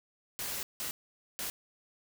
white noise bursts at uneven times, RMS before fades -37 dBFS, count 3, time 0.39-0.63 / 0.8-0.91 / 1.39-1.5 s, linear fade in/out 0 ms, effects none

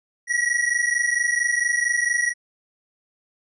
square tone pair together, 1906.6 / 1931 Hz, A#6 / B6, +39 / -39 cents, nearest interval unison, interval 22 cents, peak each -23 dBFS, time 0.27-2.34 s, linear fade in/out 50 ms, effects resampled to 24000 Hz

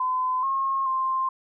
sine tone with pitch steps, 1020 / 1079 / 1051 Hz, C6 / C#6 / C6, -44 / -47 / +7 cents, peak -22 dBFS, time 0-1.29 s, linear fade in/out 5 ms, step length 430 ms, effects none

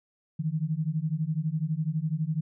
sine beating tone pair, 151.2 / 163.2 Hz, D#3 / E3, -49 / -17 cents, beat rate 12 Hz, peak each -29 dBFS, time 0.39-2.41 s, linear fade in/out 10 ms, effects none

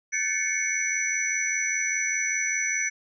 sine tone cluster, 1537 / 1742 / 2168 / 2253 / 5950 Hz, G6 / A6 / C#7 / C#7 / F#8, -35 / -18 / -39 / +28 / +9 cents, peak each -37 / -32 / -30 / -30 / -28 dBFS, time 0.12-2.9 s, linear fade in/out 20 ms, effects none

